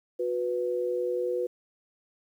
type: tone pair together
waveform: sine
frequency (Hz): 363.5 / 493.9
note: F#4 / B4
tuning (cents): -31 / 0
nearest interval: perfect fourth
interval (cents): 531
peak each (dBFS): -30 / -28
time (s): 0.19-1.47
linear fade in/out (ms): 10
effects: 10-bit